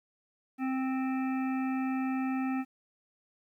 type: harmonic tone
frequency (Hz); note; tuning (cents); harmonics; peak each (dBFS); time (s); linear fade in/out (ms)
262.2; C4; +4; 1 / 3 / 5 / 7 / 9 / 10; -29 / -39 / -43 / -46 / -48 / -49; 0.58-2.65; 50
effects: 11-bit